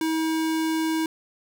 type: tone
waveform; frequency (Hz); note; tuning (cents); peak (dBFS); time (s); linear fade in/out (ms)
square; 320; D#4; +49; -23; 0.01-1.06; 2
effects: none